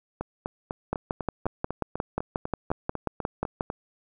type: two click trains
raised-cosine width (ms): 1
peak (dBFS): -16 / -12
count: 15 / 16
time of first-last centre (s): 0.21-3.701 / 0.93-3.609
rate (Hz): 4.01 / 5.6
effects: none

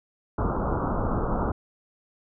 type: low-pass noise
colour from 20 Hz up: pink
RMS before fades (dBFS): -26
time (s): 0.38-1.52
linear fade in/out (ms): 5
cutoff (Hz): 1400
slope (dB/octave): 96
effects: none

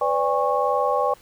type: tone cluster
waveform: sine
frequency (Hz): 502 / 584 / 810 / 1100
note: B4 / D5 / G#5 / C#6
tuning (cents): +28 / -10 / -43 / -14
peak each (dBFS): -24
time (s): 0.01-1.14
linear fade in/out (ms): 5
effects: pink hiss -52 dBFS RMS until 1.21 s

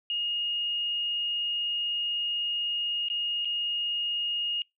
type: tone with dropouts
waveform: sine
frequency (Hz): 2856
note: F7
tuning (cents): +38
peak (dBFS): -27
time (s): 0.1-4.62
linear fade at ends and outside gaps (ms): 1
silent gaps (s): 3.085-3.1 / 3.448-3.454
effects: noise-tail reverb RT60 0.2 s tail -24 dB re dry

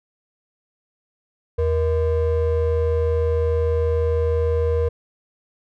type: ring-modulated tone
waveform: triangle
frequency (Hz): 277.2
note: C#4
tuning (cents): 0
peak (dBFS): -12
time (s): 1.58-4.89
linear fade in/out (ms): 10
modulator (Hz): 196
effects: none

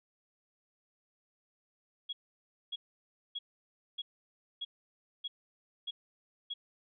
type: tone bursts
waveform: sine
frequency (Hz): 3322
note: G#7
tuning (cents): 0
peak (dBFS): -35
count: 8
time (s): 2.09-6.54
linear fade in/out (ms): 10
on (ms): 40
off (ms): 590
effects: none

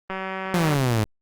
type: click train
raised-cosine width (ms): 0.5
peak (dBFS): -15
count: 124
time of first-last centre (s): 0.1-0.747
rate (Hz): 190
type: exponential sweep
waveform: sawtooth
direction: down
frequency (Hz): 181 to 103.83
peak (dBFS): -15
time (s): 0.54-1.04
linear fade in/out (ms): 0
effects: Opus 24 kbps

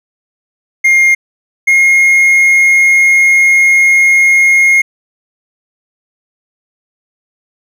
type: tone pair in turn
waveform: triangle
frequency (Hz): 2126 / 2145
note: C7 / C7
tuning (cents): +27 / +42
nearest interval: unison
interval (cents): 15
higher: second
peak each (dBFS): -3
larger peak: neither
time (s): 0.84-1.15 / 1.67-4.82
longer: second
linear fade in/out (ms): 10
effects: none

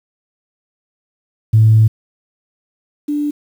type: tone pair in turn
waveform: sine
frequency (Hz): 110 / 293.7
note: A2 / D4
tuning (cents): 0 / 0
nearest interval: octave + perfect fourth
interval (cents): 1700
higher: second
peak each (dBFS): -5 / -15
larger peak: first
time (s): 1.53-1.88 / 3.08-3.31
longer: first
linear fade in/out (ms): 10
effects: tanh soft clip ceiling -1 dBFS + 7-bit

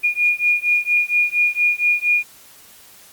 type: beating tone pair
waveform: sine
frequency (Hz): 2432 / 2436.3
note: D#7 / D#7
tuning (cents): -40 / -37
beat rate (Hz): 4.3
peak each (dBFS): -18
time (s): 0.03-2.24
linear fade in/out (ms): 20
effects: white hiss -46 dBFS RMS until 3.12 s + Opus 32 kbps

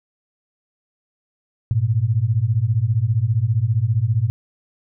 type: beating tone pair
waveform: sine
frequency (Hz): 103.83 / 118.83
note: G#2 / A#2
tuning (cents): 0 / +34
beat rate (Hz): 15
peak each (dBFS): -19 / -18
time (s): 1.71-4.3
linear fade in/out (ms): 0
effects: none

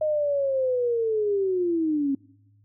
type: linear sweep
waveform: sine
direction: down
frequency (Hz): 622.3 to 268.7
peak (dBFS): -21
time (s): 0.01-2.15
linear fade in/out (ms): 5
effects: noise-tail reverb RT60 0.8 s tail -23 dB re dry + added 104 Hz sine -56 dBFS peak until 2.64 s

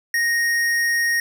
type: tone with hard clipping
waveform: sine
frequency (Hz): 1864.7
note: A#6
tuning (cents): 0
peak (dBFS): -19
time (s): 0.14-1.2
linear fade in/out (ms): 2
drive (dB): 14
effects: none

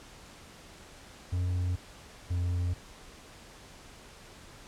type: tone pair in turn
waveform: triangle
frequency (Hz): 89.8 / 88.41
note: F2 / F2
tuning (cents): +49 / +22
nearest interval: unison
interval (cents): 27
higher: first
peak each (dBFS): -25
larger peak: neither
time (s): 1.32-1.76 / 2.3-2.74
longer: neither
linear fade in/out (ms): 10
effects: pink hiss -51 dBFS RMS until 4.67 s + low-pass 9000 Hz 12 dB/octave

